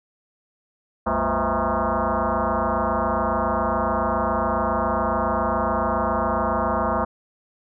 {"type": "tone with frequency modulation", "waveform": "sine", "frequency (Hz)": 203.9, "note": "G#3", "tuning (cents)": -32, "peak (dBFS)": -19, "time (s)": [1.06, 7.05], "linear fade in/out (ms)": 10, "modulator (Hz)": 145, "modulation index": 7.7, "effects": []}